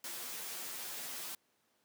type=noise with comb filter; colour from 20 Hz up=white; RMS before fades=-43 dBFS; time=0.04-1.35 s; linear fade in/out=2 ms; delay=10 ms; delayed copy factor=-0.95; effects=pink hiss -75 dBFS RMS until 1.84 s + high-pass 200 Hz 12 dB/octave